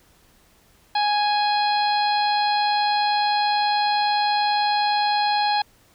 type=harmonic tone; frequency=830.6 Hz; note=G#5; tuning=in tune; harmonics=1 / 2 / 3 / 4 / 5 / 6; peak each=-19 / -30 / -32 / -32 / -27 / -38 dBFS; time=0.95-5.62 s; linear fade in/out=5 ms; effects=pink hiss -57 dBFS RMS until 5.94 s